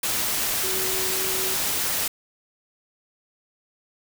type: tone in noise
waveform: sine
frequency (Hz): 377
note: F#4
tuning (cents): +32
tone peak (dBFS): -32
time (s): 0.63-1.55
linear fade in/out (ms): 5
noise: white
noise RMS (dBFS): -25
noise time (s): 0.03-2.08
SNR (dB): -10
effects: none